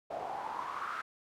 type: noise with band-pass filter sweep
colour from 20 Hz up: pink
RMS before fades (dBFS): -39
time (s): 0.1-1.02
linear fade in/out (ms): 10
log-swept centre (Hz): 660 to 1400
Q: 6.8
effects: none